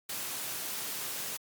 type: high-pass noise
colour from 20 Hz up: white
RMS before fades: -37 dBFS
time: 0.09-1.37 s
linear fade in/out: 5 ms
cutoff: 100 Hz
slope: 96 dB/octave
effects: Opus 48 kbps